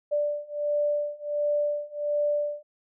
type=beating tone pair; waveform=sine; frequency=587.3 / 588.7 Hz; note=D5 / D5; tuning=0 / +4 cents; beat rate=1.4 Hz; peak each=-28 / -27 dBFS; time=0.11-2.63 s; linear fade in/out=20 ms; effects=none